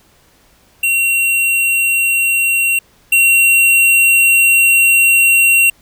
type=tone pair in turn; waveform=square; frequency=2742 / 2742 Hz; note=F7 / F7; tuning=-32 / -32 cents; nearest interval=unison; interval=0 cents; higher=neither; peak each=-12 / -8 dBFS; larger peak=second; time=0.83-2.79 / 3.12-5.7 s; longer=second; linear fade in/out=5 ms; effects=pink hiss -51 dBFS RMS until 5.81 s